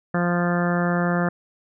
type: harmonic tone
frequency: 174.7 Hz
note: F3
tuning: 1 cent sharp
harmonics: 1 / 2 / 3 / 4 / 5 / 6 / 7 / 8 / 9 / 10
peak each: -21 / -29 / -28 / -29 / -37 / -35 / -32 / -32 / -34 / -32 dBFS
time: 0.14-1.29 s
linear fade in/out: 5 ms
effects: none